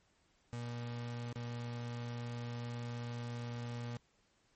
35% pulse tone with dropouts, 119.4 Hz, A#2, 42 cents sharp, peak -38 dBFS, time 0.53-3.97 s, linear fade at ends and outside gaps 0 ms, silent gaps 1.327-1.358 s, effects pink hiss -73 dBFS RMS until 4.55 s + MP3 32 kbps

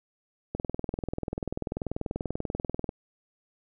click train, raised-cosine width 2 ms, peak -17 dBFS, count 49, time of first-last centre 0.55-2.891 s, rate 20.5 Hz, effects none

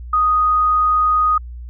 sine tone, 1244.5 Hz, D#6, in tune, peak -12 dBFS, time 0.13-1.38 s, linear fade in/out 5 ms, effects added 60 Hz sine -29 dBFS peak until 1.69 s

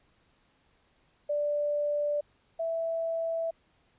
sine tone pair in turn, 587.3 / 659.2 Hz, D5 / E5, 0 / 0 cents, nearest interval major second, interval 200 cents, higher second, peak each -26 / -28 dBFS, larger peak first, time 1.29-2.21 / 2.59-3.51 s, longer neither, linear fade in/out 10 ms, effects pink hiss -68 dBFS RMS until 3.98 s + resampled to 8000 Hz

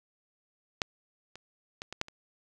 clicks, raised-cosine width 0.2 ms, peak -10 / -28 / -21 / -22 / -12 / -29 dBFS, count 6, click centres 0.818 / 1.356 / 1.819 / 1.926 / 2.014 / 2.084 s, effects none

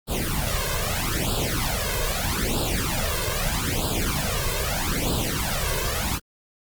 pink noise with flanger, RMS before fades -25 dBFS, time 0.07-6.2 s, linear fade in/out 50 ms, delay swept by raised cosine 0.24 to 1.94 ms, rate 0.79 Hz, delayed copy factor +0.9, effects Opus 24 kbps

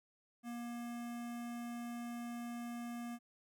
square tone with notch filter, 237.7 Hz, A#3, 34 cents sharp, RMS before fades -44 dBFS, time 0.43-3.19 s, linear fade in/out 50 ms, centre 4200 Hz, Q 1.7, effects none

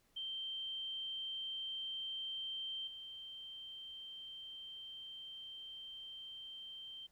sine tone with level steps, 3134 Hz, G7, 1 cent flat, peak -40 / -47 dBFS, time 0.16-7.07 s, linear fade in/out 10 ms, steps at 2.87 s, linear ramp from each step 5 ms, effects pink hiss -74 dBFS RMS until 7.11 s

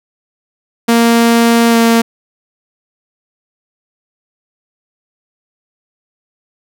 sawtooth tone with pitch glide, 232.6 to 230.1 Hz, A#3 to A#3, -4 to -22 cents, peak -3 dBFS, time 0.88-2.02 s, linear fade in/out 10 ms, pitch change -18 cents, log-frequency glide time 1.7-1.76 s, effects none

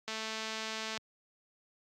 click train, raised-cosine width 0.2 ms, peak -21 dBFS, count 198, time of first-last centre 0.08-0.975 s, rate 220 Hz, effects high-pass 100 Hz 12 dB/octave + Opus 48 kbps

